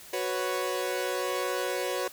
sawtooth chord, F# suspended fourth, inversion none, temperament equal, 370 / 493.9 / 554.4 Hz, F#4 / B4 / C#5, 0 / 0 / 0 cents, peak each -29 dBFS, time 0.13-2.08 s, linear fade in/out 5 ms, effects white hiss -48 dBFS RMS until 2.12 s

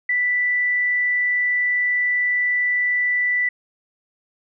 sine tone, 1975.5 Hz, B6, in tune, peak -17 dBFS, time 0.09-3.49 s, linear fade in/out 5 ms, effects none

